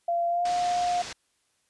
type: tone with pitch glide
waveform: sine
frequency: 687 to 710 Hz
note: F5 to F5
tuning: -29 to +28 cents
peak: -23 dBFS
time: 0.08-1.02 s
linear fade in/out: 5 ms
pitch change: +57 cents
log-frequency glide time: 0.28-0.49 s
type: low-pass noise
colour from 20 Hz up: white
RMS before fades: -39 dBFS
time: 0.45-1.13 s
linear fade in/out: 5 ms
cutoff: 6400 Hz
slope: 24 dB/octave
effects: white hiss -71 dBFS RMS until 1.69 s + resampled to 24000 Hz